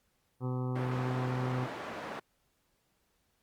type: harmonic tone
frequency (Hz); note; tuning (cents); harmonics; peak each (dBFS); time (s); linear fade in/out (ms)
126.8; B2; +46; 1 / 2 / 3 / 4 / 6 / 7 / 8 / 9 / 10; -32 / -38 / -42 / -44 / -48 / -49 / -50 / -51 / -52; 0.4-1.68; 50
type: band-pass noise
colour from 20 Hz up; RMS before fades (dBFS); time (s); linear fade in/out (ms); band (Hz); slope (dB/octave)
white; -41; 0.75-2.2; 10; 160 to 1200; 12
effects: pink hiss -75 dBFS RMS until 3.42 s + Opus 48 kbps